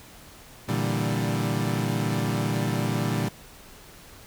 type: chord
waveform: 30% pulse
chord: E half-diminished seventh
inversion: second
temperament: equal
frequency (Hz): 116.54 / 146.83 / 164.81 / 196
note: Bb2 / D3 / E3 / G3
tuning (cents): 0 / 0 / 0 / 0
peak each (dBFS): -25 / -27 / -29 / -28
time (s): 0.68-3.29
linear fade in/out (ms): 10
effects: pink hiss -48 dBFS RMS until 4.26 s